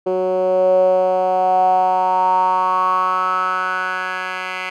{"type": "tone with band-pass filter sweep", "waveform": "10% pulse", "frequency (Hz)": 185, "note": "F#3", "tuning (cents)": 0, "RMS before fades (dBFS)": -17, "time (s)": [0.06, 4.7], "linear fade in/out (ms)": 10, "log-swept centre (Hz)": [440, 2000], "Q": 6.6, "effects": []}